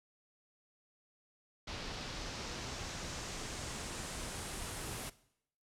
pink noise with low-pass filter sweep, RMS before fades -43 dBFS, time 1.67-5.1 s, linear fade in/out 10 ms, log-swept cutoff 4600 to 11000 Hz, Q 1.6, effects noise-tail reverb RT60 0.7 s tail -18 dB re dry

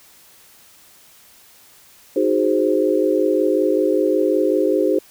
sine chord, Ab dominant seventh, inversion second, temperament equal, 311.1 / 370 / 415.3 / 523.3 Hz, Eb4 / Gb4 / Ab4 / C5, 0 / 0 / 0 / 0 cents, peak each -20 dBFS, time 2.16-4.99 s, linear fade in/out 5 ms, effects white hiss -49 dBFS RMS until 5.1 s

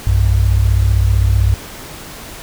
sine tone pair together, 61.74 / 97.33 Hz, B1 / G2, 0 / -12 cents, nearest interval minor sixth, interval 788 cents, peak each -12 dBFS, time 0.07-1.54 s, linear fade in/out 0 ms, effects pink hiss -32 dBFS RMS until 2.42 s

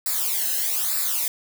blue noise with flanger, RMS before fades -24 dBFS, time 0.06-1.28 s, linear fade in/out 2 ms, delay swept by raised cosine 0.32 to 0.88 ms, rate 1.1 Hz, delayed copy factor -0.9, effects none

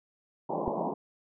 white band-pass noise, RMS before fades -32 dBFS, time 0.49-0.94 s, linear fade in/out 10 ms, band 150 to 1000 Hz, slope 96 dB/octave
click, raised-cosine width 2 ms, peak -18 dBFS, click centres 0.679 s
effects none

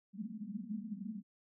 pink band-pass noise, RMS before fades -43 dBFS, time 0.13-1.23 s, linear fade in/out 50 ms, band 190 to 230 Hz, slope 96 dB/octave, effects none

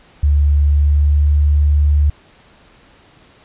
sine tone with pitch glide, 72.5 to 73.38 Hz, D2 to D2, -22 to -1 cents, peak -9 dBFS, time 0.23-2.1 s, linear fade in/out 5 ms, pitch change +21 cents, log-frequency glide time 0.62-1.3 s, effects pink hiss -48 dBFS RMS until 3.44 s + resampled to 8000 Hz

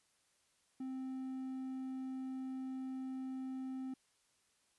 triangle tone, 261.6 Hz, C4, in tune, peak -38 dBFS, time 0.8-3.94 s, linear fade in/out 5 ms, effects white hiss -75 dBFS RMS until 4.78 s + resampled to 24000 Hz

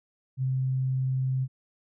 sine tone with vibrato, 130.81 Hz, C3, in tune, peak -24 dBFS, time 0.37-1.48 s, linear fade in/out 50 ms, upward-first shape square, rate 20 Hz, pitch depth 15 cents each way, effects none

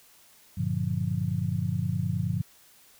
sine chord, G minor seventh, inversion none, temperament just, 98 / 117.6 / 147 / 176.4 Hz, G2 / Bb2 / D3 / F3, 0 / +16 / +2 / +18 cents, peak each -31 dBFS, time 0.57-2.42 s, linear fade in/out 10 ms, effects white hiss -57 dBFS RMS until 2.99 s

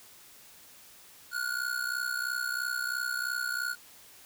square ring-modulated tone, 1448 Hz, F#6, 38 cents flat, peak -28 dBFS, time 1.31-3.76 s, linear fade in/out 50 ms, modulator 31.5 Hz, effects white hiss -54 dBFS RMS until 4.25 s

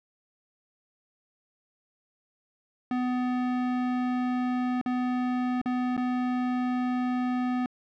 square tone with dropouts, 250 Hz, B3, 21 cents sharp, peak -26 dBFS, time 2.91-7.66 s, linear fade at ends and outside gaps 2 ms, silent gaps 4.814-4.86 / 5.615-5.658 / 5.967-5.976 s, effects low-pass 2000 Hz 12 dB/octave

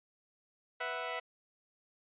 15% pulse chord, B suspended fourth, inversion none, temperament equal, 493.9 / 659.3 / 740 Hz, B4 / E5 / F#5, 0 / 0 / 0 cents, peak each -34 / -33 / -35 dBFS, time 0.8-1.2 s, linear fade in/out 10 ms, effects resampled to 8000 Hz

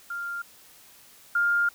sine tone pair in turn, 1396.9 / 1405.8 Hz, F6 / F6, 0 / +11 cents, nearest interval unison, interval 11 cents, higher second, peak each -30 / -20 dBFS, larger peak second, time 0.1-0.42 / 1.35-1.69 s, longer second, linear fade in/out 5 ms, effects white hiss -53 dBFS RMS until 1.74 s

